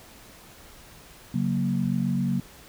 sine chord, F# major, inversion second, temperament equal, 138.59 / 185 / 233.1 Hz, C#3 / F#3 / A#3, 0 / 0 / 0 cents, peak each -28 / -26 / -27 dBFS, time 1.34-2.4 s, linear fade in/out 5 ms, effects pink hiss -49 dBFS RMS until 2.68 s

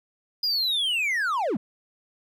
triangle linear sweep, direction down, 4978 to 167.7 Hz, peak -21 dBFS, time 0.43-1.57 s, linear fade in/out 5 ms, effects none

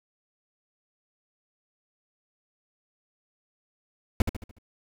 brown noise with echo, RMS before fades -19 dBFS, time 4.2-4.22 s, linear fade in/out 2 ms, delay 73 ms, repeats 5, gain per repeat -7 dB, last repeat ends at 4.585 s, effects none

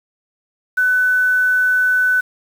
sine tone with quantisation, 1500 Hz, F#6, 23 cents sharp, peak -12 dBFS, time 0.77-2.21 s, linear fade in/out 10 ms, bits 6, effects none

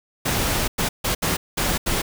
pink noise bursts at uneven times, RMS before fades -22 dBFS, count 6, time 0.25-0.68 / 0.78-0.89 / 1.04-1.15 / 1.22-1.37 / 1.57-1.78 / 1.86-2.02 s, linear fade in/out 10 ms, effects none

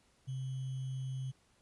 sine tone with sample-and-hold, 131.3 Hz, C3, 6 cents sharp, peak -36 dBFS, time 0.27-1.32 s, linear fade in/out 20 ms, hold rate 3150 Hz, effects pink hiss -70 dBFS RMS until 1.61 s + resampled to 24000 Hz

